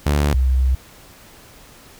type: tone pair in turn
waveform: sawtooth / sine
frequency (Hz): 73 / 64.64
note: D2 / C2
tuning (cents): -10 / -20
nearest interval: major second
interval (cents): 210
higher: first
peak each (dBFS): -11 / -13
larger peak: first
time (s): 0.06-0.34 / 0.34-0.75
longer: second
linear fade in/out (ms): 5
effects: pink hiss -45 dBFS RMS until 1.99 s